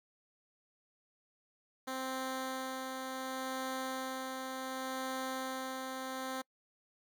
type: tone with tremolo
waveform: 10% pulse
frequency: 261.6 Hz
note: C4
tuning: in tune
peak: -28 dBFS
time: 1.87-6.42 s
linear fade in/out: 10 ms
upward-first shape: sine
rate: 0.68 Hz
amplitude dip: 30%
effects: noise-tail reverb RT60 0.1 s tail -26 dB re dry